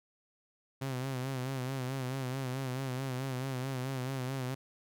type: tone with vibrato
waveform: sawtooth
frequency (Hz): 130.81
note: C3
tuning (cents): 0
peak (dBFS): -30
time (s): 0.81-4.55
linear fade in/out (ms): 10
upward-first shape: sine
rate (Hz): 4.6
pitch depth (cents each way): 70
effects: none